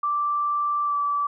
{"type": "tone with pitch glide", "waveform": "sine", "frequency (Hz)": [1172, 1156.5], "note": ["D6", "D6"], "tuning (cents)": [-4, -27], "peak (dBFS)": -21, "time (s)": [0.03, 1.27], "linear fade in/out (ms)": 5, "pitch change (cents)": -23, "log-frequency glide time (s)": [0.84, 0.96], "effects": []}